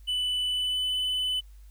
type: tone with pitch glide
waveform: triangle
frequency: 2986 to 3007 Hz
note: F#7 to F#7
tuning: +15 to +27 cents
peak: -24 dBFS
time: 0.07-1.41 s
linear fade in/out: 20 ms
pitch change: +12 cents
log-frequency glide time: 0.48-0.96 s
effects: added 50 Hz sine -46 dBFS peak until 1.7 s + white hiss -66 dBFS RMS until 1.7 s